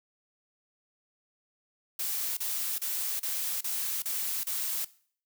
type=noise bursts; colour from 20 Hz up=blue; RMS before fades=-32 dBFS; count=7; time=1.99-4.848 s; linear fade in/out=5 ms; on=380 ms; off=33 ms; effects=noise-tail reverb RT60 0.5 s tail -19 dB re dry